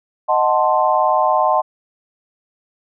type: chord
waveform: sine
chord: D# diminished seventh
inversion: none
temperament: equal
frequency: 622.3 / 740 / 880 / 1046.5 Hz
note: D#5 / F#5 / A5 / C6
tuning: 0 / 0 / 0 / 0 cents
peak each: -18 dBFS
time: 0.28-1.62 s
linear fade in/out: 20 ms
effects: none